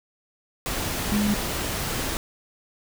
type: tone in noise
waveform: sine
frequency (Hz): 207.7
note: G#3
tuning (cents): 0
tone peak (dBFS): -20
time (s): 1.12-1.34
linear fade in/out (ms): 0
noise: pink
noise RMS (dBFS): -28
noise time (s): 0.66-2.17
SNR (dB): +5
effects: none